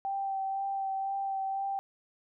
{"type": "tone with vibrato", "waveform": "sine", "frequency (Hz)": 780, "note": "G5", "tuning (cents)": -9, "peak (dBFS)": -30, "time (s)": [0.05, 1.79], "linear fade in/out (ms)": 0, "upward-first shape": "sine", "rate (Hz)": 2, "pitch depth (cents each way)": 16, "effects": []}